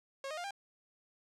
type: tone with pitch steps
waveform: sawtooth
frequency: 545 / 618.8 / 702.7 / 797.9 Hz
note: C#5 / D#5 / F5 / G5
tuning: -29 / -10 / +10 / +30 cents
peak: -35 dBFS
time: 0.24-0.508 s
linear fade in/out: 2 ms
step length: 67 ms
effects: low-pass 8000 Hz 12 dB/octave